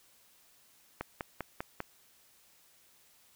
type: click train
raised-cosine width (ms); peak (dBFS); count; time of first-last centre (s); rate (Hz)
0.5; -20; 5; 1.01-1.804; 5.04
effects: white hiss -64 dBFS RMS until 3.35 s